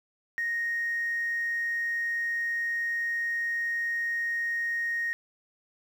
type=tone; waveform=sine; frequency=1864.7 Hz; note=A#6; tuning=in tune; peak=-26 dBFS; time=0.38-5.13 s; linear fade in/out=0 ms; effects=tanh soft clip ceiling -22 dBFS + 9-bit